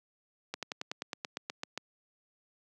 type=slowing click train; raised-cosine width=0.2 ms; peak=-18 dBFS; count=12; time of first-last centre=0.54-1.776 s; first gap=87 ms; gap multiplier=1.05; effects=high-pass 200 Hz 12 dB/octave